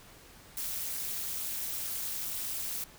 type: noise with amplitude modulation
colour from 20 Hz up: blue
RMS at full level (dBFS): -32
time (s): 0.57-2.84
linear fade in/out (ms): 2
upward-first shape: sine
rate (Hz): 261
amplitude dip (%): 90
effects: pink hiss -54 dBFS RMS until 2.98 s